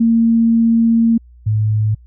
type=tone pair in turn; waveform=sine; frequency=229 / 107.45 Hz; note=A#3 / A2; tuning=-31 / -41 cents; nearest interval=octave + minor second; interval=1310 cents; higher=first; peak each=-9 / -12 dBFS; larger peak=first; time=0-1.18 / 1.46-1.95 s; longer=first; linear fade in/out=10 ms; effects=added 60 Hz sine -40 dBFS peak until 2.06 s